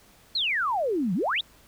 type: exponential two-way sweep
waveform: sine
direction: down then up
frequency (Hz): 4401 to 166.2 to 3985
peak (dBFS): -23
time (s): 0.35-1.41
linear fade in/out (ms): 5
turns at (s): 1.14
effects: pink hiss -56 dBFS RMS until 1.67 s